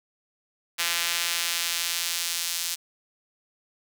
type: tone with high-pass filter sweep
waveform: sawtooth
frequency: 170.7 Hz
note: F3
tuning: 39 cents flat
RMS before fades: -28 dBFS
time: 0.78-2.76 s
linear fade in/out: 20 ms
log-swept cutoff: 2300 to 4700 Hz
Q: 0.81
effects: none